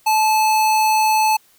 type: tone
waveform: square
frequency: 868 Hz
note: A5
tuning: 24 cents flat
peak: -14 dBFS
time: 0.06-1.37 s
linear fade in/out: 10 ms
effects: white hiss -55 dBFS RMS until 1.58 s

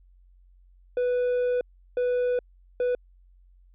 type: tone bursts at uneven times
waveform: triangle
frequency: 493.9 Hz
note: B4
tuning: in tune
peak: -20 dBFS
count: 3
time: 0.97-1.61 / 1.97-2.39 / 2.8-2.95 s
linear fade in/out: 2 ms
effects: added 45 Hz sine -53 dBFS peak until 3.74 s + resampled to 8000 Hz

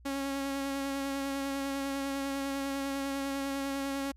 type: tone with vibrato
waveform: sawtooth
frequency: 275.1 Hz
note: C#4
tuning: 13 cents flat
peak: -28 dBFS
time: 0.05-4.12 s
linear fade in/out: 10 ms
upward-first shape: sine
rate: 10 Hz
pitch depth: 17 cents each way
effects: added 60 Hz sine -53 dBFS peak until 4.16 s + resampled to 32000 Hz

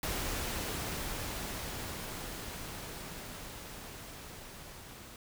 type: noise with level ramp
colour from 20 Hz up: pink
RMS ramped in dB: -35 to -50 dBFS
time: 0.03-5.16 s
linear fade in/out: 2 ms
effects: none

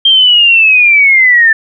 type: linear sweep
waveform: sine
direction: down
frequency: 3192 to 1760 Hz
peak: -3 dBFS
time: 0.05-1.53 s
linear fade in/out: 5 ms
effects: none

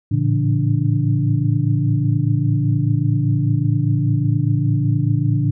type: tone cluster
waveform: sine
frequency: 107.7 / 112.7 / 140.9 / 167.7 / 292.8 Hz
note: A2 / A2 / C#3 / E3 / D4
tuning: -37 / +42 / +29 / +30 / -5 cents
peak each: -27 / -18 / -18 / -24 / -25 dBFS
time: 0.11-5.51 s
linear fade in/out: 10 ms
effects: none

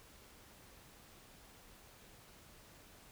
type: silence
effects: pink hiss -60 dBFS RMS until 3.11 s

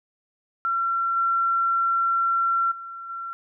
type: tone with level steps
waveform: sine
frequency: 1360 Hz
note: F6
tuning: 46 cents flat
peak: -21 / -19 / -34 / -30 dBFS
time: 0.65-3.33 s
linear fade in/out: 0 ms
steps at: 1.16 / 2.71 / 3.09 s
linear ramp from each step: 10 ms
effects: none

